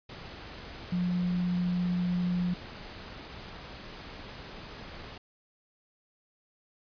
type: tone in noise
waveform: sine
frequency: 178.3 Hz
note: F3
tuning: 36 cents sharp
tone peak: -26 dBFS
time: 0.92-2.54 s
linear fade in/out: 5 ms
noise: pink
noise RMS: -44 dBFS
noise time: 0.09-5.18 s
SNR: +15 dB
effects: resampled to 11025 Hz